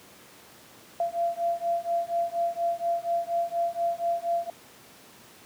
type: beating tone pair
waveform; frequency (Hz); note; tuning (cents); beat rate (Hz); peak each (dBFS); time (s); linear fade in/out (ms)
sine; 682 / 686.2; F5 / F5; -41 / -31; 4.2; -28 / -28; 1-4.5; 2
effects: pink hiss -51 dBFS RMS until 5.45 s + high-pass 150 Hz 12 dB/octave